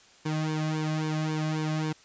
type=tone with flanger; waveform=sawtooth; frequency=155.56 Hz; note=D#3; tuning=in tune; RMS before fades=-29 dBFS; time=0.25-1.93 s; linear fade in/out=10 ms; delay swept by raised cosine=1.5 to 2.27 ms; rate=3.7 Hz; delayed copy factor=-0.95; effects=white hiss -56 dBFS RMS until 2.04 s + resampled to 16000 Hz